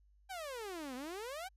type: exponential two-way sweep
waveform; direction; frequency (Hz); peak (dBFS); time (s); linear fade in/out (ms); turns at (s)
sawtooth; down then up; 797 to 243.8 to 797; -38; 0.29-1.49; 20; 0.95
effects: added 50 Hz sine -64 dBFS peak until 1.56 s + resampled to 32000 Hz